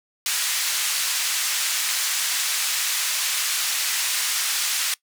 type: band-pass noise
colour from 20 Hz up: white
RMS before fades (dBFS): -24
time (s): 0.26-4.94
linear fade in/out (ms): 2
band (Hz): 1500 to 9100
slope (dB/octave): 12
effects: noise-tail reverb RT60 0.1 s tail -21 dB re dry